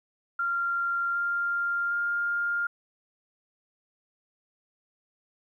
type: tone with pitch steps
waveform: sine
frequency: 1386 / 1395.6 / 1405.3 Hz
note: F6 / F6 / F6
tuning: -14 / -2 / +10 cents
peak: -25 dBFS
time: 0.39-2.67 s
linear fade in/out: 5 ms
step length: 760 ms
effects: 11-bit